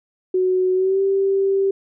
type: tone with pitch glide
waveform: sine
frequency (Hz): 370 to 390.4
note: F#4 to G4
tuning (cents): 0 to -7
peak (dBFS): -15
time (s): 0.34-1.71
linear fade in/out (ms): 5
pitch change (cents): +93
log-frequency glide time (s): 0.74-1.01
effects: none